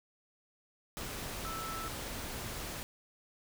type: tone in noise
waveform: sine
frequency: 1318.5 Hz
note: E6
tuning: in tune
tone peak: -40 dBFS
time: 1.45-1.88 s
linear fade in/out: 0 ms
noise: pink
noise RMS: -41 dBFS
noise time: 0.97-2.83 s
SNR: -2 dB
effects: none